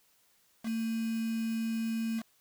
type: tone with quantisation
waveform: sine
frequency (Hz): 225.7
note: A3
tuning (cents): +44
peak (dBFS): -30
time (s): 0.63-2.23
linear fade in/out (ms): 50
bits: 7
effects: white hiss -68 dBFS RMS until 2.4 s